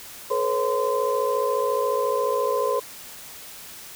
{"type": "tone cluster", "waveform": "sine", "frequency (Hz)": [428.9, 488.7, 543, 1029], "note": ["A4", "B4", "C#5", "C6"], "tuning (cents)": [-44, -18, -36, -29], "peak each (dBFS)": -26, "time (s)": [0.3, 2.8], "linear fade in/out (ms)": 10, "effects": ["white hiss -41 dBFS RMS until 3.95 s"]}